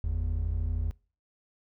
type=tone pair together; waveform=triangle; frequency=48.22 / 81.1 Hz; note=G1 / E2; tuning=-28 / -28 cents; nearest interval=major sixth; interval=900 cents; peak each=-27 dBFS; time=0.04-0.91 s; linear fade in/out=0 ms; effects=noise-tail reverb RT60 0.4 s tail -25 dB re dry + tanh soft clip ceiling -18 dBFS